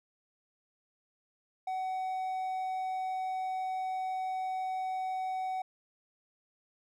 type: tone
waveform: triangle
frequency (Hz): 751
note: F#5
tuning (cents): +26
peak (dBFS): -30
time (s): 1.67-5.62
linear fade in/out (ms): 5
effects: none